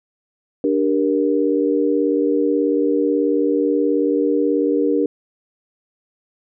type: chord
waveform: sine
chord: G minor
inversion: second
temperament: just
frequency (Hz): 294 / 392 / 470.4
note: D4 / G4 / Bb4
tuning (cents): +2 / 0 / +16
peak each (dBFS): -18 / -21 / -19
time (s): 0.64-5.06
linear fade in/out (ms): 2
effects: none